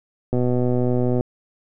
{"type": "click train", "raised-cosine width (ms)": 2, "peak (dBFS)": -9, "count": 110, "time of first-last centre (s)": [0.33, 1.209], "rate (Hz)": 124, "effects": []}